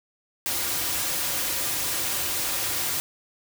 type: noise with comb filter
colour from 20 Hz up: white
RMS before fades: -27 dBFS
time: 0.46-3 s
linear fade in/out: 0 ms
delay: 4.6 ms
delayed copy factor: -0.5
effects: none